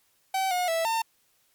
45% pulse tone with pitch steps, 766 / 721 / 657 / 904 Hz, G5 / F#5 / E5 / A5, -40 / -45 / -6 / +47 cents, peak -24 dBFS, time 0.34-1.02 s, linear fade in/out 5 ms, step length 170 ms, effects white hiss -67 dBFS RMS until 1.54 s + MP3 96 kbps

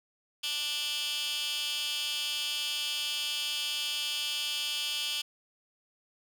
15% pulse tone with high-pass filter, 294.9 Hz, D4, 7 cents sharp, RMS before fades -33 dBFS, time 0.43-5.22 s, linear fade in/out 10 ms, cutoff 3300 Hz, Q 3.2, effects none

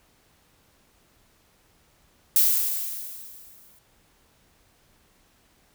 violet noise with exponential decay, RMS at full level -17 dBFS, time 2.36-3.79 s, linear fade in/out 1 ms, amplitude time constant 310 ms, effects pink hiss -62 dBFS RMS until 5.74 s

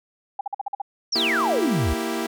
sine tone bursts, 805 Hz, G5, 46 cents sharp, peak -23 dBFS, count 7, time 0.39-0.818 s, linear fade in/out 5 ms, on 20 ms, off 48 ms
sine exponential sweep, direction down, 5900 to 62.6 Hz, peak -20 dBFS, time 1.12-1.94 s, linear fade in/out 10 ms
sawtooth chord, E diminished, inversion second, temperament equal, 233.1 / 329.6 / 392 Hz, Bb3 / E4 / G4, 0 / 0 / 0 cents, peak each -25 / -24 / -26 dBFS, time 1.15-2.27 s, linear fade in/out 10 ms
effects none

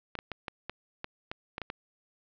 clicks, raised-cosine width 0.3 ms, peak -19 dBFS, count 10, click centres 0.153 / 0.189 / 0.317 / 0.482 / 0.696 / 1.044 / 1.315 / 1.581 / 1.617 / 1.701 s, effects low-pass 4000 Hz 12 dB/octave

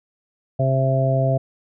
harmonic tone, 133 Hz, C3, 29 cents sharp, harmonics 1 / 2 / 3 / 4 / 5, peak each -18 / -30 / -30 / -26 / -21 dBFS, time 0.59-1.38 s, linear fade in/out 10 ms, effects none

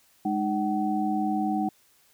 sine tone cluster, 208.2 / 307.6 / 756 Hz, G#3 / D#4 / F#5, +5 / -20 / +37 cents, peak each -28 dBFS, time 0.25-1.69 s, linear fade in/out 5 ms, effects white hiss -62 dBFS RMS until 2.13 s

